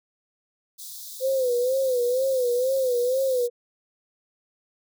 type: high-pass noise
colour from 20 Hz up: white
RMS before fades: -39 dBFS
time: 0.78-3.48 s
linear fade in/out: 20 ms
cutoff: 3500 Hz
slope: 96 dB/octave
type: tone with vibrato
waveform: sine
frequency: 509 Hz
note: C5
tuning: 48 cents flat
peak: -20 dBFS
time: 1.2-3.5 s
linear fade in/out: 50 ms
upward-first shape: sine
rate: 2.1 Hz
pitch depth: 96 cents each way
effects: none